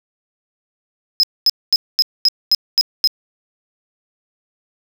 triangle tone bursts, 5100 Hz, D#8, 42 cents sharp, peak -8 dBFS, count 8, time 1.2-3.074 s, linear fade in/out 0 ms, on 33 ms, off 230 ms, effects none

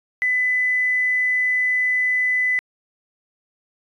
triangle tone, 2003 Hz, B6, 24 cents sharp, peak -13 dBFS, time 0.22-2.59 s, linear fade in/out 0 ms, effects tanh soft clip ceiling -15 dBFS + resampled to 24000 Hz

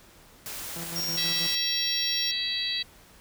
white noise, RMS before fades -37 dBFS, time 0.46-1.55 s, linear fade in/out 0 ms
sawtooth tone with tremolo, 167.8 Hz, E3, 31 cents sharp, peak -32 dBFS, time 0.76-1.47 s, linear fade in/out 5 ms, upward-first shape square, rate 6.2 Hz, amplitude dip 55%
square tone, 5570 Hz, F8, 5 cents flat, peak -29 dBFS, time 0.96-2.31 s, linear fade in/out 0 ms
harmonic tone, 654 Hz, E5, 14 cents flat, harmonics 3 / 4 / 5 / 6 / 7, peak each -37 / -37 / -35 / -29 / -34 dBFS, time 1.17-2.83 s, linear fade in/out 10 ms
effects pink hiss -54 dBFS RMS until 3.2 s

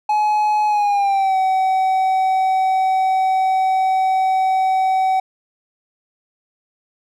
triangle tone with pitch glide, 846 to 758.1 Hz, G#5 to F#5, +32 to +42 cents, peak -12 dBFS, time 0.09-5.2 s, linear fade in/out 5 ms, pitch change -190 cents, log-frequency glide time 0.67-1.37 s, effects none

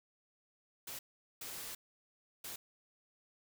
white noise bursts at uneven times, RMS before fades -45 dBFS, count 3, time 0.87-0.99 / 1.41-1.75 / 2.44-2.56 s, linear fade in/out 5 ms, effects none

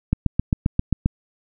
click train, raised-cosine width 5 ms, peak -5 dBFS, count 8, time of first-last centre 0.13-1.06 s, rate 7.53 Hz, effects none

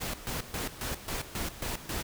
pink noise with tremolo, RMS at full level -34 dBFS, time 0-2.03 s, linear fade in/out 20 ms, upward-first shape square, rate 3.7 Hz, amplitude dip 75%, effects none

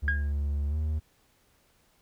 triangle tone with pitch glide, 71.9 to 77.06 Hz, D2 to D#2, -36 to -16 cents, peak -24 dBFS, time 0.02-1 s, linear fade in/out 20 ms, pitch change +120 cents, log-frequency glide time 0.69-0.76 s
sine tone with exponential decay, 1632 Hz, G#6, 31 cents flat, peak -21 dBFS, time 0.08-0.32 s, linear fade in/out 1 ms, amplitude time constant 51 ms
effects tanh soft clip ceiling -15 dBFS + pink hiss -66 dBFS RMS until 2.01 s

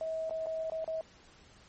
sine tone with dropouts, 642 Hz, E5, 46 cents flat, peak -32 dBFS, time 0.01-1.01 s, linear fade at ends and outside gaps 1 ms, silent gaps 0.296-0.308 / 0.46-0.468 / 0.699-0.72 / 0.844-0.877 s, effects pink hiss -59 dBFS RMS until 1.68 s + MP3 32 kbps

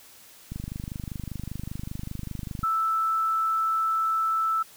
click train, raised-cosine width 5 ms, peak -21 dBFS, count 54, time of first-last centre 0.52-2.632 s, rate 25.1 Hz
sine tone, 1318.5 Hz, E6, in tune, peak -22 dBFS, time 2.63-4.63 s, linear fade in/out 10 ms
effects white hiss -51 dBFS RMS until 4.76 s

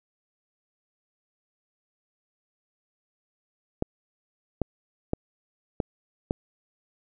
clicks, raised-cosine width 2 ms, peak -11 dBFS, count 5, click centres 3.824 / 4.617 / 5.134 / 5.802 / 6.309 s, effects none

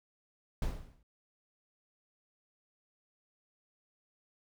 brown noise with exponential decay, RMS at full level -29 dBFS, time 0.62-1.03 s, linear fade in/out 2 ms, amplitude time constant 87 ms, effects none

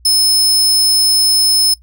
sawtooth tone, 5210 Hz, E8, 21 cents flat, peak -7 dBFS, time 0.05-1.74 s, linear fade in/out 5 ms, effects noise-tail reverb RT60 0.1 s tail -19 dB re dry + added 60 Hz sine -42 dBFS peak until 1.82 s

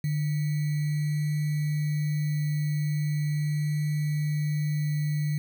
sine tone with sample-and-hold, 149.8 Hz, D3, 35 cents sharp, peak -24 dBFS, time 0.04-5.38 s, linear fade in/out 2 ms, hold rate 2100 Hz, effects none

